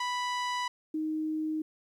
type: tone pair in turn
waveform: sawtooth / sine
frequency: 987.8 / 311.8 Hz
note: B5 / D#4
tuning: 0 / +4 cents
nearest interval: octave + minor sixth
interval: 1996 cents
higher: first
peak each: -26 / -29 dBFS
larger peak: first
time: 0-0.68 / 0.94-1.62 s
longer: neither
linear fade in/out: 5 ms
effects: low-pass 6000 Hz 12 dB/octave + 11-bit